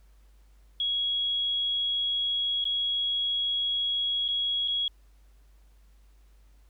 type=tone with dropouts; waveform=sine; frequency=3322 Hz; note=G#7; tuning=in tune; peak=-25 dBFS; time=0.8-4.88 s; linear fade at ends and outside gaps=2 ms; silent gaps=2.642-2.653 / 4.281-4.286 / 4.677-4.681 s; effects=added 50 Hz sine -54 dBFS peak until 6.69 s + pink hiss -69 dBFS RMS until 6.69 s